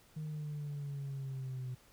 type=linear sweep; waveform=sine; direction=down; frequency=155.56 to 125.7 Hz; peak=-36 dBFS; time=0.16-1.75 s; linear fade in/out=10 ms; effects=tanh soft clip ceiling -36 dBFS + pink hiss -64 dBFS RMS until 1.92 s